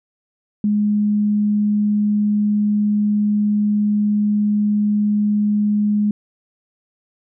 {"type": "tone", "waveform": "sine", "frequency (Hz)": 208.4, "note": "G#3", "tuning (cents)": 6, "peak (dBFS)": -14, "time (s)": [0.64, 6.11], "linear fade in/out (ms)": 2, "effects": []}